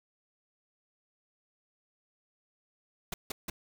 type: noise bursts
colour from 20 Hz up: pink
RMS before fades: -35 dBFS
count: 3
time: 3.12-3.5 s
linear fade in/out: 5 ms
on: 20 ms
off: 160 ms
effects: none